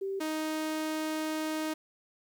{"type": "tone pair in turn", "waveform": ["sine", "sawtooth"], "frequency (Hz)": [389.5, 312.2], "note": ["G4", "D#4"], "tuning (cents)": [-11, 6], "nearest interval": "major third", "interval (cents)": 383, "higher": "first", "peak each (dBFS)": [-31, -27], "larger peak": "second", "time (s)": [[0.01, 0.2], [0.2, 1.74]], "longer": "second", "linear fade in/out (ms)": 10, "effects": ["11-bit"]}